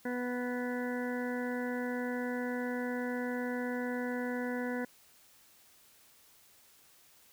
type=harmonic tone; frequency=246.9 Hz; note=B3; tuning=in tune; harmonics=1 / 2 / 3 / 4 / 6 / 7 / 8; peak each=-35 / -38 / -46 / -47 / -44 / -45 / -47 dBFS; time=0.05-4.85 s; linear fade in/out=5 ms; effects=white hiss -62 dBFS RMS until 7.32 s